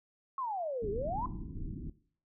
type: exponential two-way sweep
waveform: sine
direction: down then up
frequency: 1108.7 to 390 to 1051 Hz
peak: -33 dBFS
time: 0.38-1.26 s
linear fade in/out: 2 ms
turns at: 0.9 s
type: low-pass noise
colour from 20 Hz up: pink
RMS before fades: -40 dBFS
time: 0.82-1.9 s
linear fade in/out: 5 ms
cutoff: 330 Hz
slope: 48 dB/octave
effects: noise-tail reverb RT60 0.5 s tail -17 dB re dry